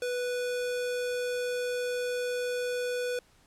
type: tone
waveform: square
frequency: 493.1 Hz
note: B4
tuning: 3 cents flat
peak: -30 dBFS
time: 0.02-3.19 s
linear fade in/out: 2 ms
effects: pink hiss -63 dBFS RMS until 3.46 s + low-pass 11000 Hz 12 dB/octave